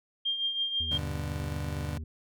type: tone with tremolo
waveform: sine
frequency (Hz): 3200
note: G7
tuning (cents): +35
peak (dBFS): -25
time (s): 0.25-0.98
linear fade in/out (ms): 10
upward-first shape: triangle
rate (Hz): 6.1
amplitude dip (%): 65
type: harmonic tone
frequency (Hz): 79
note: D#2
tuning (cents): +27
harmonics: 1 / 3 / 5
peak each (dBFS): -35 / -47 / -57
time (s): 0.8-2.04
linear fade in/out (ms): 5
type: chord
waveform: 35% pulse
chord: G major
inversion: none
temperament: just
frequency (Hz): 98 / 122.5 / 147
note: G2 / B2 / D3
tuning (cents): 0 / -14 / +2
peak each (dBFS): -38 / -39 / -34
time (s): 0.91-1.98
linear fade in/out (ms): 5
effects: none